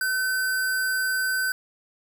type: tone with sample-and-hold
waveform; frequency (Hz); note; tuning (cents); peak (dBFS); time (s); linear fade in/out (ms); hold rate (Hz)
sine; 1521; F#6; +47; -22; 0.01-1.52; 2; 6300
effects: none